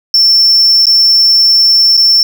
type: tone with dropouts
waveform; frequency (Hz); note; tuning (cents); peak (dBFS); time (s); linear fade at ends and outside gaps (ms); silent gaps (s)
triangle; 5390; E8; +38; -3; 0.14-2.23; 1; 0.856-0.868 / 1.969-1.975
effects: none